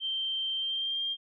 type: tone with pitch glide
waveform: sine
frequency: 3136 to 3198 Hz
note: G7 to G7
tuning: 0 to +34 cents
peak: -29 dBFS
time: 0-1.17 s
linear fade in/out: 50 ms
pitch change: +34 cents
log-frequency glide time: 0.56-1.02 s
effects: none